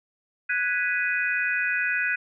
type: chord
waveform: sine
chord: G# minor seventh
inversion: third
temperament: equal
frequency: 1480 / 1661.2 / 1975.5 / 2489 Hz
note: F#6 / G#6 / B6 / D#7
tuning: 0 / 0 / 0 / 0 cents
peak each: -26 / -29 / -31 / -28 dBFS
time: 0.49-2.16 s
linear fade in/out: 10 ms
effects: none